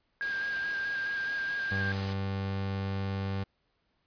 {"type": "tone with vibrato", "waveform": "sine", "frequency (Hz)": 1610, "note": "G6", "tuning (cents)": 46, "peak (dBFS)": -30, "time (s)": [0.21, 1.92], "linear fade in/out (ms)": 0, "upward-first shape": "square", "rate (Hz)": 4.7, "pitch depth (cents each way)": 20}
{"type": "noise", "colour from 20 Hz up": "white", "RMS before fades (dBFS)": -40, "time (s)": [0.22, 2.13], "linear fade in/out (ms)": 2}
{"type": "tone", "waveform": "30% pulse", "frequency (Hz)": 97.4, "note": "G2", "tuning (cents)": -11, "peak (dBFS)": -28, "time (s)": [1.71, 3.44], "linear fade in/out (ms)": 10}
{"effects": ["pink hiss -75 dBFS RMS until 4.06 s", "resampled to 11025 Hz"]}